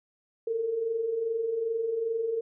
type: tone pair together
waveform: sine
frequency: 433.9 / 456.4 Hz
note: A4 / A#4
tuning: -24 / -37 cents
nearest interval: minor second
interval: 87 cents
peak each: -36 / -27 dBFS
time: 0.47-2.41 s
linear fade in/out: 5 ms
effects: none